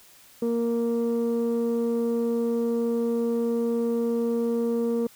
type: tone pair together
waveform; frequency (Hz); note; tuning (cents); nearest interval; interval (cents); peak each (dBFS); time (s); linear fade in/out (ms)
sine; 233.4 / 466.8; A#3 / A#4; +2 / +2; octave; 1200; -23; 0.42-5.07; 5
effects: tanh soft clip ceiling -19 dBFS + white hiss -53 dBFS RMS until 5.15 s